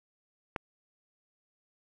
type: click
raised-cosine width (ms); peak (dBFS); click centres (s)
0.5; -17; 0.562
effects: none